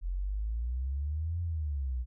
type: exponential two-way sweep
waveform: sine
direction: up then down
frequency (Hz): 42.69 to 87.31 to 59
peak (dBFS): -30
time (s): 0.01-2.06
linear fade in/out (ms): 50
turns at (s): 1.41
effects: none